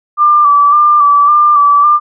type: tone with vibrato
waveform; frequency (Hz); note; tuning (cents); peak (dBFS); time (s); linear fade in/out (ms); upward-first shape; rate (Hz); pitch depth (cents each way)
sine; 1174.7; D6; 0; -4; 0.17-2; 50; square; 1.8; 30
effects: none